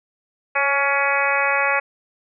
harmonic tone with a mistuned harmonic, 280.3 Hz, C#4, 19 cents sharp, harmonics 2 / 3 / 4 / 5 / 6 / 7 / 8 / 9, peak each -25 / -25 / -25 / -25 / -25 / -25 / -25 / -25 dBFS, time 0.55-1.8 s, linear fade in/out 10 ms, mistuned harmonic 2, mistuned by -19 cents, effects none

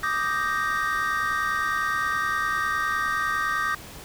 triangle chord, Eb major seventh, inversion third, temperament equal, 1174.7 / 1244.5 / 1568 / 1864.7 Hz, D6 / Eb6 / G6 / Bb6, 0 / 0 / 0 / 0 cents, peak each -27 dBFS, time 0.03-3.75 s, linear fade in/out 5 ms, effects pink hiss -42 dBFS RMS until 4.04 s

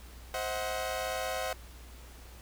sawtooth chord, C diminished, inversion none, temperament equal with one note detuned, 523.3 / 638.6 / 740 Hz, C5 / Eb5 / Gb5, 0 / +45 / 0 cents, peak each -33 dBFS, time 0.34-1.53 s, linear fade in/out 2 ms, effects added 60 Hz sine -48 dBFS peak until 2.41 s + pink hiss -54 dBFS RMS until 2.41 s

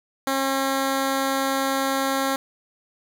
10% pulse tone, 270 Hz, C#4, 45 cents flat, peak -13 dBFS, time 0.27-2.36 s, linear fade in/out 2 ms, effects none

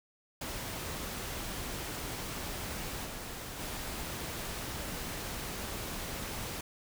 pink noise with level steps, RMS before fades -39 / -42 / -39 dBFS, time 0.41-6.61 s, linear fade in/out 5 ms, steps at 3.04 / 3.58 s, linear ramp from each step 20 ms, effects none

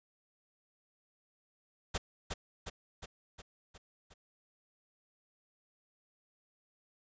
pink noise with echo, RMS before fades -34 dBFS, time 1.94-1.98 s, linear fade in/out 10 ms, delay 360 ms, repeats 6, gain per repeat -4 dB, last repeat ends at 4.14 s, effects resampled to 16000 Hz

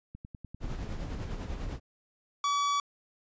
click train, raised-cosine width 5 ms, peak -31 dBFS, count 9, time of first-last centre 0.15-0.942 s, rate 10.1 Hz
brown noise with tremolo, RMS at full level -34 dBFS, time 0.6-1.8 s, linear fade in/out 50 ms, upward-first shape sine, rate 10 Hz, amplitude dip 45%
45% pulse tone, 1142 Hz, D6, 49 cents flat, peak -26 dBFS, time 2.44-2.8 s, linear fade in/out 2 ms
effects resampled to 16000 Hz

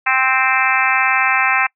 harmonic tone, 261.6 Hz, C4, in tune, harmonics 3 / 4 / 5 / 6 / 7 / 8 / 9 / 10, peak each -21 / -21 / -21 / -21 / -21 / -21 / -21 / -21 dBFS, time 0.06-1.67 s, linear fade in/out 10 ms, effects noise-tail reverb RT60 0.1 s tail -26 dB re dry

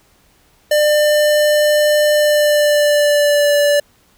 square tone with pitch glide, 598 to 581.3 Hz, D5 to D5, +31 to -18 cents, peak -11 dBFS, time 0.71-3.8 s, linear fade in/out 5 ms, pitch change -49 cents, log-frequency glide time 2.14-3.55 s, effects pink hiss -54 dBFS RMS until 4.17 s

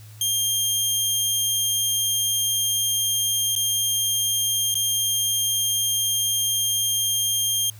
15% pulse tone with dropouts, 3202 Hz, G7, 36 cents sharp, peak -13 dBFS, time 0.21-7.7 s, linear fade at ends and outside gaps 2 ms, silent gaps 3.553-3.561 / 4.743-4.753 s, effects added 107 Hz sine -41 dBFS peak until 7.79 s + white hiss -51 dBFS RMS until 7.79 s

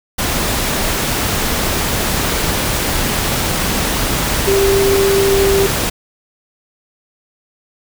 sine tone in noise, 393.1 Hz, G4, 5 cents sharp, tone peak -11 dBFS, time 4.47-5.67 s, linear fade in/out 10 ms, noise pink, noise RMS -17 dBFS, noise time 0.18-5.9 s, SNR +3 dB, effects none

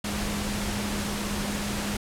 sine tone in noise, 205 Hz, G#3, 22 cents flat, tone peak -31 dBFS, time 0.04-1.97 s, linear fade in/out 5 ms, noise pink, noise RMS -31 dBFS, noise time 0.04-1.97 s, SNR -3 dB, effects low-pass 11000 Hz 12 dB/octave

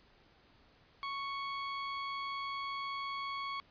sawtooth tone, 1108.7 Hz, C#6, in tune, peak -33 dBFS, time 1.03-3.6 s, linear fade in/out 0 ms, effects pink hiss -65 dBFS RMS until 3.7 s + resampled to 11025 Hz

